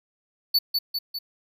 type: tone with echo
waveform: square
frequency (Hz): 4481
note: C#8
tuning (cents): +18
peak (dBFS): -17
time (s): 0.54-0.59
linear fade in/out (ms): 10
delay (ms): 200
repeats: 3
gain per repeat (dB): -4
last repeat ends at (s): 1.19
effects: none